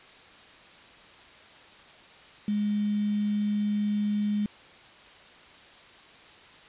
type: tone with quantisation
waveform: sine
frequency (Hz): 207.7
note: G#3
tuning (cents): 0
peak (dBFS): -24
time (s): 2.48-4.46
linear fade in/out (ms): 2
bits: 7
effects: white hiss -51 dBFS RMS until 6.68 s + resampled to 8000 Hz